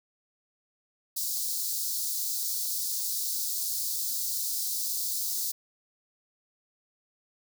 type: high-pass noise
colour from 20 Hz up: white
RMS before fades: -31 dBFS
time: 1.16-5.52 s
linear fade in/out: 10 ms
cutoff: 4100 Hz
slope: 48 dB/octave
effects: none